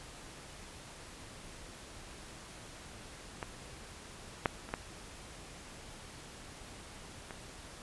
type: clicks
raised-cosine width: 0.5 ms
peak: -22 / -12 / -30 / -18 / -27 dBFS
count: 5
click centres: 3.428 / 4.458 / 4.69 / 4.739 / 7.308 s
effects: pink hiss -50 dBFS RMS until 7.82 s + resampled to 24000 Hz